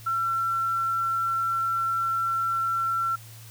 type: tone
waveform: sine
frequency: 1352 Hz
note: E6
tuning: 43 cents sharp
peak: -23 dBFS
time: 0.06-3.16 s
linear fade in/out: 10 ms
effects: added 112 Hz sine -44 dBFS peak until 3.5 s + white hiss -49 dBFS RMS until 3.5 s